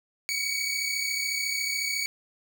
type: tone pair together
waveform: 20% pulse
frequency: 2238 / 2272 Hz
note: C#7 / C#7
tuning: +16 / +42 cents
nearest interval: unison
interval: 26 cents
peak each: -25 dBFS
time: 0.29-2.06 s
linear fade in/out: 0 ms
effects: none